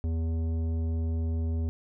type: tone with tanh clipping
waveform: triangle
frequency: 81.6 Hz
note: E2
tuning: 17 cents flat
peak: -28 dBFS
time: 0.04-1.69 s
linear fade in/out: 0 ms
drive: 16 dB
effects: none

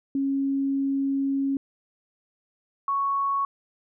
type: tone pair in turn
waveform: sine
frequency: 274.1 / 1109.5 Hz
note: C#4 / C#6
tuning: -19 / +1 cents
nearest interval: 2 octaves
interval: 2420 cents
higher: second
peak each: -22 / -22 dBFS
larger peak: neither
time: 0.15-1.57 / 2.88-3.45 s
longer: first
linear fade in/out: 2 ms
effects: none

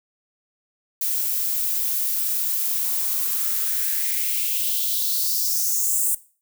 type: noise with high-pass filter sweep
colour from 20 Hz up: violet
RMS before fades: -23 dBFS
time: 1.01-6.15 s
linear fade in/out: 5 ms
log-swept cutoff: 210 to 8600 Hz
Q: 3.6
effects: noise-tail reverb RT60 0.4 s tail -19 dB re dry

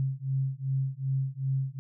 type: beating tone pair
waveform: sine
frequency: 132.9 / 135.5 Hz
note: C3 / C#3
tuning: +27 / -39 cents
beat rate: 2.6 Hz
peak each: -30 dBFS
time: 0-1.79 s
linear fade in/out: 0 ms
effects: none

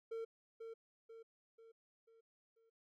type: tone with echo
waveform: triangle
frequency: 453.6 Hz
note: A#4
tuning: 47 cents flat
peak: -39 dBFS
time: 0.11-0.25 s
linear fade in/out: 10 ms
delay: 490 ms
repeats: 5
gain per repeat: -6 dB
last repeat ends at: 2.7 s
effects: none

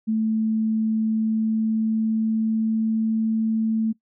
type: tone with pitch glide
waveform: sine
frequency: 220 to 221.7 Hz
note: A3 to A3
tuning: 0 to +13 cents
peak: -19 dBFS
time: 0.07-3.93 s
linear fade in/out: 20 ms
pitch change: +13 cents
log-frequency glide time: 1.07-3.19 s
effects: noise-tail reverb RT60 0.1 s tail -20 dB re dry

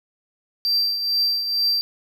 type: tone with tremolo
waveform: triangle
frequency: 4699 Hz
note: D8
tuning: in tune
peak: -15 dBFS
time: 0.65-1.81 s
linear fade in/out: 0 ms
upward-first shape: triangle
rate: 2.2 Hz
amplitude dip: 60%
effects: none

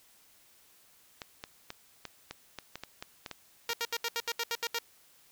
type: clicks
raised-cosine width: 0.2 ms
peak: -22 dBFS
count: 12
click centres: 1.218 / 1.439 / 1.704 / 2.053 / 2.31 / 2.587 / 2.756 / 2.836 / 3.025 / 3.262 / 3.313 / 3.703 s
type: tone bursts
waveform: 5% pulse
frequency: 466.2 Hz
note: A#4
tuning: in tune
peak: -19 dBFS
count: 10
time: 3.69-4.787 s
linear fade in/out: 2 ms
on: 44 ms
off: 73 ms
effects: white hiss -62 dBFS RMS until 5.31 s

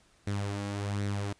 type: tone with flanger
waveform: sawtooth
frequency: 101.1 Hz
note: G#2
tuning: 46 cents flat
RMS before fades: -33 dBFS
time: 0.27-1.33 s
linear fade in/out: 5 ms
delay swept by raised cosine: 0.5 to 3.7 ms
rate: 1.3 Hz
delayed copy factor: +0.5
effects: pink hiss -64 dBFS RMS until 1.39 s + resampled to 22050 Hz

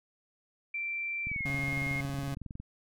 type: tone with pitch glide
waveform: sine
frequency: 2349 to 2142 Hz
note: D7 to C7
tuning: 0 to +40 cents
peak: -32 dBFS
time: 0.74-2.01 s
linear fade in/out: 5 ms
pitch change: -160 cents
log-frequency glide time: 1.27-1.43 s
type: click train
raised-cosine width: 5 ms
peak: -29 dBFS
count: 30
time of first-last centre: 1.27-2.6 s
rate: 21.8 Hz
type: tone with vibrato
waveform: 30% pulse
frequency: 138.59 Hz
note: C#3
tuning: in tune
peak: -31 dBFS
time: 1.45-2.35 s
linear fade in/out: 10 ms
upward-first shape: sine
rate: 19 Hz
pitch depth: 27 cents each way
effects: none

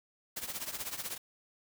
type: noise with tremolo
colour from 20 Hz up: white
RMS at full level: -36 dBFS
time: 0.36-1.18 s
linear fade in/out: 10 ms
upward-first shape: triangle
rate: 16 Hz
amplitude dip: 85%
effects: none

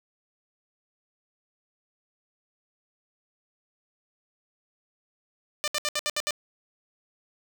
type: tone bursts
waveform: 5% pulse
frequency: 597 Hz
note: D5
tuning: 28 cents sharp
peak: -14 dBFS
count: 7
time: 5.64-6.307 s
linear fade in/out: 0 ms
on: 37 ms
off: 68 ms
effects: none

